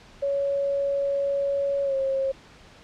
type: tone with pitch glide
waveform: sine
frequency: 559 to 538.1 Hz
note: C#5 to C5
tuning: +14 to +48 cents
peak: -22 dBFS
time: 0.22-2.32 s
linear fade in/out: 10 ms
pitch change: -66 cents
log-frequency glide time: 1.84-1.95 s
effects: pink hiss -50 dBFS RMS until 2.83 s + low-pass 5000 Hz 12 dB/octave